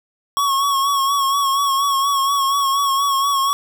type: tone with vibrato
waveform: square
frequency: 1106 Hz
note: C#6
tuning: 4 cents flat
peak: -16 dBFS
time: 0.37-3.53 s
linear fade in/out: 0 ms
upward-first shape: sine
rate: 4.2 Hz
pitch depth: 42 cents each way
effects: none